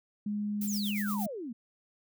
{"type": "tone with pitch glide", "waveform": "sine", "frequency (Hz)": [207.7, 205.7], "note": ["G#3", "G#3"], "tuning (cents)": [0, -16], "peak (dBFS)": -30, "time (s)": [0.26, 1.27], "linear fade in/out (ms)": 5, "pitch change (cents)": -16, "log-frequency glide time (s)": [0.51, 0.85]}
{"type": "noise with tremolo", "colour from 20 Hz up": "violet", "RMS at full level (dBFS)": -38, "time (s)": [0.61, 1.26], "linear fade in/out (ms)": 5, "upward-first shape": "sine", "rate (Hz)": 8.5, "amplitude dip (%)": 60}
{"type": "exponential sweep", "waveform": "sine", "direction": "down", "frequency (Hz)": [7700, 213.9], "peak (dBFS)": -36, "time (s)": [0.67, 1.53], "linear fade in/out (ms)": 10}
{"effects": []}